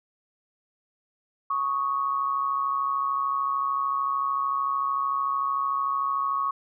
sine tone pair together, 1111.1 / 1244.5 Hz, C#6 / D#6, +4 / 0 cents, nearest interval major second, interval 196 cents, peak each -24 / -32 dBFS, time 1.5-6.51 s, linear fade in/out 5 ms, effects none

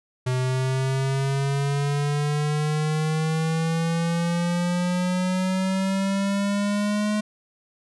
square exponential sweep, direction up, 126.8 to 212 Hz, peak -22 dBFS, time 0.26-7.21 s, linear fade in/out 10 ms, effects resampled to 24000 Hz

